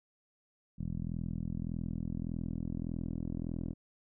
10% pulse tone with low-pass filter sweep, 41.69 Hz, E1, 20 cents sharp, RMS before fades -37 dBFS, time 0.78-3.74 s, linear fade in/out 20 ms, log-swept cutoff 190 to 320 Hz, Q 1.7, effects none

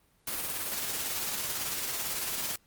white noise with tremolo, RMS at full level -32 dBFS, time 0.27-2.56 s, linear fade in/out 5 ms, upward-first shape sine, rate 18 Hz, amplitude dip 35%, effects pink hiss -67 dBFS RMS until 2.66 s + Opus 32 kbps

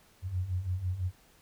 sine beating tone pair, 87.31 / 93.31 Hz, F2 / F#2, 0 / +15 cents, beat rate 6 Hz, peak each -36 / -31 dBFS, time 0.22-1.12 s, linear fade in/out 50 ms, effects pink hiss -62 dBFS RMS until 1.41 s

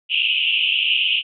pink band-pass noise, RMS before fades -19 dBFS, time 0.09-1.23 s, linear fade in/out 50 ms, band 2600 to 3100 Hz, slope 96 dB/octave, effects none

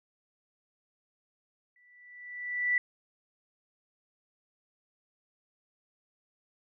sine tone with exponential growth, 1968 Hz, B6, 7 cents flat, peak -22 dBFS, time 1.76-2.78 s, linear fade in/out 2 ms, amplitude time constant 220 ms, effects none

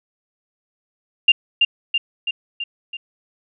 sine tone with echo, 2794 Hz, F7, in tune, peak -7 dBFS, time 1.28-1.32 s, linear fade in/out 5 ms, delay 330 ms, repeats 5, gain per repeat -4 dB, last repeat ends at 2.97 s, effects none

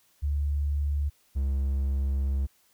sine / triangle tone pair in turn, 72.2 / 68.2 Hz, D2 / C#2, -29 / -28 cents, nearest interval minor second, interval 99 cents, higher first, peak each -24 / -22 dBFS, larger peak second, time 0.22-1.1 / 1.35-2.47 s, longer second, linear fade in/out 20 ms, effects white hiss -65 dBFS RMS until 2.73 s

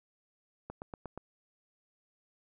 click train, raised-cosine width 1 ms, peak -27 dBFS, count 5, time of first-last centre 0.7-1.176 s, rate 8.4 Hz, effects none

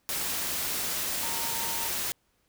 sine tone in noise, 920 Hz, A#5, 23 cents flat, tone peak -38 dBFS, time 1.23-1.88 s, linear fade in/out 0 ms, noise white, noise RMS -31 dBFS, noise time 0.09-2.12 s, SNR -10 dB, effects pink hiss -71 dBFS RMS until 2.48 s

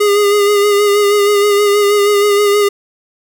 square tone with vibrato, 409.6 Hz, G#4, 24 cents flat, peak -9 dBFS, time 0-2.69 s, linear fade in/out 10 ms, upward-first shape sine, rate 6.3 Hz, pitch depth 31 cents each way, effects none

